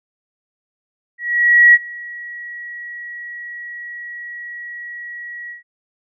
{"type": "tone with ADSR envelope", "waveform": "sine", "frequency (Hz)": 1917, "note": "A#6", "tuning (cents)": 48, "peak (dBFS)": -4, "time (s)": [1.18, 5.63], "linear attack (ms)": 560, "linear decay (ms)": 37, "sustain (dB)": -24, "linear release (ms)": 130, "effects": []}